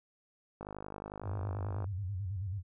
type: click train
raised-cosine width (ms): 1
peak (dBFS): -28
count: 64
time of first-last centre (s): 0.61-1.843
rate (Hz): 51.1
type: tone with vibrato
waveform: sine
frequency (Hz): 95.9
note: G2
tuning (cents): -37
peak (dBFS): -34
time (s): 1.22-2.63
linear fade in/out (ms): 50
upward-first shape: square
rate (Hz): 9.2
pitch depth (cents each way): 110
effects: none